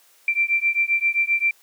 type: beating tone pair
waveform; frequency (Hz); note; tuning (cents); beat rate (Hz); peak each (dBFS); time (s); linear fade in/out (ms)
sine; 2349 / 2356.6; D7 / D7; 0 / +5; 7.6; -21; 0.28-1.51; 2
effects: white hiss -56 dBFS RMS until 1.62 s + high-pass 400 Hz 12 dB/octave